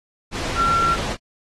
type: tone in noise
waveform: sine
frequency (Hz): 1362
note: F6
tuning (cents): -44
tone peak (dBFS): -16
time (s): 0.55-0.97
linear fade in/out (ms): 50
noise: pink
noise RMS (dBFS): -26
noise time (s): 0.31-1.17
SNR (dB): +7
effects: low-pass 6000 Hz 12 dB/octave + AAC 32 kbps